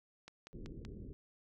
click train, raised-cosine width 0.2 ms, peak -33 dBFS, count 4, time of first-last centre 0.28-0.85 s, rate 5.26 Hz
pink low-pass noise, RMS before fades -48 dBFS, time 0.53-1.13 s, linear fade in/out 0 ms, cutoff 440 Hz, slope 48 dB/octave
effects none

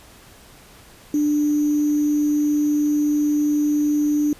sine tone with sample-and-hold, 296.2 Hz, D4, 15 cents sharp, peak -16 dBFS, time 1.14-4.33 s, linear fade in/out 2 ms, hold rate 6300 Hz, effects pink hiss -47 dBFS RMS until 4.39 s + resampled to 32000 Hz

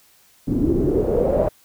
pink noise with low-pass filter sweep, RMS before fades -19 dBFS, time 0.47-1.49 s, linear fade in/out 10 ms, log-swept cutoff 260 to 650 Hz, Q 7, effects white hiss -55 dBFS RMS until 1.64 s

